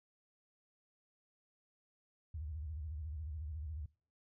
sine tone with vibrato, 76.6 Hz, D#2, 27 cents flat, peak -40 dBFS, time 2.34-3.86 s, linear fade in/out 5 ms, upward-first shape square, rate 14 Hz, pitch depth 130 cents each way, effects noise-tail reverb RT60 0.4 s tail -22 dB re dry

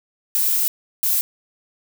violet noise bursts at uneven times, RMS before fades -19 dBFS, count 2, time 0.35-0.68 / 1.03-1.21 s, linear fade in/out 0 ms, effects none

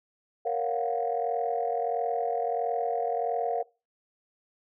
sine chord, Gb major seventh, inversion first, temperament equal, 466.2 / 554.4 / 698.5 / 740 Hz, Bb4 / Db5 / F5 / Gb5, 0 / 0 / 0 / 0 cents, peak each -30 / -35 / -29 / -32 dBFS, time 0.45-3.63 s, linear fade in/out 10 ms, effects noise-tail reverb RT60 0.3 s tail -23 dB re dry + tanh soft clip ceiling -17 dBFS

